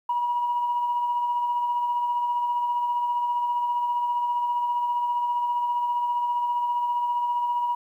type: tone with tremolo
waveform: sine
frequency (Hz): 964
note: B5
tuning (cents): -42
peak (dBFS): -20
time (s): 0.09-7.75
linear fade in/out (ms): 5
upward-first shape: sine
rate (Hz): 15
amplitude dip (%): 35
effects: tanh soft clip ceiling -17 dBFS + 10-bit